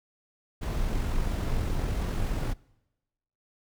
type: noise with amplitude modulation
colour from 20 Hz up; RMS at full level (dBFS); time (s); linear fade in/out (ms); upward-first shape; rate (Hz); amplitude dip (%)
brown; -27; 0.61-2.54; 20; sine; 44.1; 25
effects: noise-tail reverb RT60 1.0 s tail -24 dB re dry